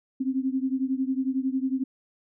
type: beating tone pair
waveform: sine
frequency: 259.7 / 270.7 Hz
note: C4 / C#4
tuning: -13 / -41 cents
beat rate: 11 Hz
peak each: -26 / -28 dBFS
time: 0.2-1.84 s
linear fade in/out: 10 ms
effects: none